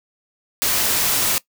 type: noise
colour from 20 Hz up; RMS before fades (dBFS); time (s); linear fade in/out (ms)
white; -19; 0.62-1.38; 0
effects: noise-tail reverb RT60 0.1 s tail -20 dB re dry